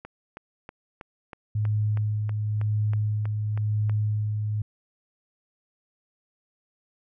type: click train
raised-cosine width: 0.5 ms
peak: -24 dBFS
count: 13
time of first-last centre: 0.05-3.896 s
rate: 3.12 Hz
type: tone with tremolo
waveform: sine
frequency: 106.1 Hz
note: G#2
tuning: 38 cents sharp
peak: -21 dBFS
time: 1.55-4.62 s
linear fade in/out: 5 ms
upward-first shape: sine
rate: 0.96 Hz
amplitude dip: 35%
effects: none